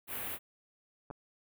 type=band-stop noise; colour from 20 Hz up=white; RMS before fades=-39 dBFS; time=0.07-0.39 s; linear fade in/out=50 ms; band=2900 to 11000 Hz; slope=24 dB/octave
type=clicks; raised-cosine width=1 ms; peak=-31 dBFS; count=2; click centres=1.103 / 1.11 s
effects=none